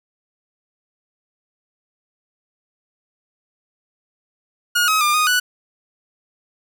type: tone with pitch steps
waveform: sawtooth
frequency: 1436 / 1272 / 1201 / 1238 / 1480 Hz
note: F6 / D#6 / D6 / D#6 / F#6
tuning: +48 / +38 / +38 / -9 / 0 cents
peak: -11 dBFS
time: 4.75-5.4 s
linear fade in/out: 10 ms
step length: 130 ms
effects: 8-bit